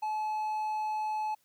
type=tone; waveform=triangle; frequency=859 Hz; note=A5; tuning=42 cents flat; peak=-28 dBFS; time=0.02-1.35 s; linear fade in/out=10 ms; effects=white hiss -71 dBFS RMS until 1.44 s